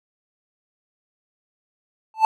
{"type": "tone with exponential growth", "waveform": "triangle", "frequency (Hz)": 880, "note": "A5", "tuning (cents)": 0, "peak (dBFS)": -6, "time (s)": [2.14, 2.25], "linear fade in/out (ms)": 1, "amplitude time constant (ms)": 23, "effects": []}